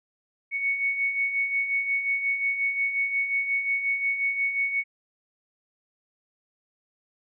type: beating tone pair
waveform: sine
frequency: 2217 / 2222.6 Hz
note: C#7 / C#7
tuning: 0 / +4 cents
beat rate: 5.6 Hz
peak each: -32 / -24 dBFS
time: 0.51-4.84 s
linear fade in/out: 50 ms
effects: none